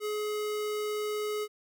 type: tone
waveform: square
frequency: 422.1 Hz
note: G#4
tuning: 28 cents sharp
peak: -31 dBFS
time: 0-1.48 s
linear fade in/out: 50 ms
effects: none